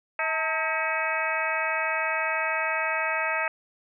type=harmonic tone with a mistuned harmonic; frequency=320 Hz; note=D#4; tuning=49 cents sharp; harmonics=2 / 3 / 4 / 5 / 6 / 7 / 8; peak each=-32 / -32 / -32 / -32 / -32 / -32 / -32 dBFS; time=0.19-3.48 s; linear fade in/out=2 ms; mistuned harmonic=3; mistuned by=-100 cents; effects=none